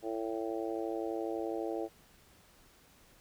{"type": "harmonic tone", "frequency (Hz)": 111.9, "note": "A2", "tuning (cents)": 30, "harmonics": [3, 4, 5, 6, 7], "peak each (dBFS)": [-37, -39, -41, -43, -44], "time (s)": [0.02, 1.89], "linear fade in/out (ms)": 50, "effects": ["pink hiss -62 dBFS RMS until 3.2 s"]}